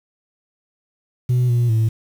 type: tone with pitch steps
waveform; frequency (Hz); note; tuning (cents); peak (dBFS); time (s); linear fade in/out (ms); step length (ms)
sine; 124.4 / 120 / 111.6; B2 / B2 / A2; +13 / -49 / +25; -11; 1.29-1.89; 10; 200
effects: tanh soft clip ceiling -13 dBFS + 7-bit